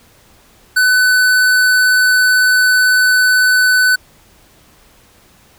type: tone with hard clipping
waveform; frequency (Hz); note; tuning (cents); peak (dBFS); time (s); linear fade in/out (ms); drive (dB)
sine; 1503; F#6; +27; -10; 0.76-3.96; 10; 16
effects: pink hiss -48 dBFS RMS until 5.58 s